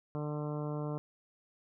harmonic tone, 149.2 Hz, D3, 28 cents sharp, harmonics 1 / 2 / 3 / 4 / 5 / 6 / 7 / 8 / 9, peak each -36 / -41 / -42 / -44 / -50 / -52 / -49 / -55 / -55 dBFS, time 0.15-0.98 s, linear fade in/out 0 ms, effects none

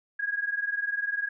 sine tone pair together, 1641.2 / 1661.2 Hz, G#6 / G#6, -21 / 0 cents, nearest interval unison, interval 21 cents, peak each -29 / -31 dBFS, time 0.19-1.29 s, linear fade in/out 10 ms, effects none

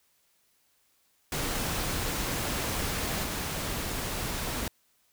pink noise with level steps, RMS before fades -31 / -33 dBFS, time 1.32-4.68 s, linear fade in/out 2 ms, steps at 3.23 s, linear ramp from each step 20 ms, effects white hiss -69 dBFS RMS until 5.12 s

